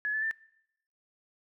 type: tone with pitch steps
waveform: sine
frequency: 1700 / 1739.7 / 1780.4 Hz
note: G#6 / A6 / A6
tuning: +40 / -20 / +20 cents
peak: -28 dBFS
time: 0.05-0.311 s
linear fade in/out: 0 ms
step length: 87 ms
effects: noise-tail reverb RT60 0.8 s tail -24 dB re dry